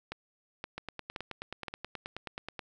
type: two click trains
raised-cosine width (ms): 0.3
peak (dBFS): -21 / -22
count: 4 / 18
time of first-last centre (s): 0.12-1.683 / 0.78-2.592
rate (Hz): 1.92 / 9.38
effects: none